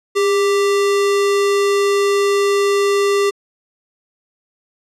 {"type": "tone with sample-and-hold", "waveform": "sine", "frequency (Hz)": 403.1, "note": "G4", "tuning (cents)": 48, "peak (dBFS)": -12, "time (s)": [0.15, 3.31], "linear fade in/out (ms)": 20, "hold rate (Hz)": 1575, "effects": ["low-pass 9000 Hz 12 dB/octave"]}